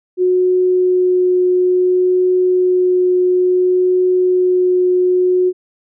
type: tone with vibrato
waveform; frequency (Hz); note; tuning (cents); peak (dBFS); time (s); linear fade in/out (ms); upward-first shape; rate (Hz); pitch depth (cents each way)
sine; 364.7; F#4; -25; -10; 0.17-5.53; 50; triangle; 0.58; 8
effects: none